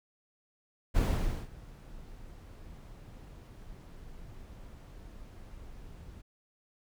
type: noise with ADSR envelope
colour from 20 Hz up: brown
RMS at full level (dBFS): -25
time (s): 0.94-6.22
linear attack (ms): 29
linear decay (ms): 510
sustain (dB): -23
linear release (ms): 11
effects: none